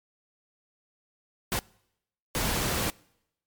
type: noise bursts at uneven times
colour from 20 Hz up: pink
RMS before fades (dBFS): -28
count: 2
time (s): 1.52-1.59 / 2.35-2.9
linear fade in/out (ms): 0
effects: noise-tail reverb RT60 0.8 s tail -25 dB re dry + MP3 96 kbps